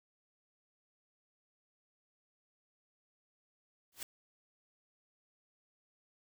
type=noise with exponential growth; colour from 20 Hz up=white; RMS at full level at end=-38 dBFS; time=3.92-4.03 s; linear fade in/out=2 ms; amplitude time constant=23 ms; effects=none